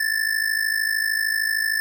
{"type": "ring-modulated tone", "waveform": "square", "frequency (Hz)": 1760, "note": "A6", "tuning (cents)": 0, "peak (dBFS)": -18, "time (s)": [0, 1.8], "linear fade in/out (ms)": 0, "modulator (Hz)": 26.6, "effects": []}